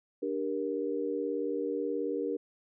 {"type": "chord", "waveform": "sine", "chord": "G minor", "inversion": "second", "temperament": "just", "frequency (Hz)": [294, 392, 470.4], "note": ["D4", "G4", "Bb4"], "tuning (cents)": [2, 0, 16], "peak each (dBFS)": [-35, -35, -33], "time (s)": [0.22, 2.37], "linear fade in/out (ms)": 10, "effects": []}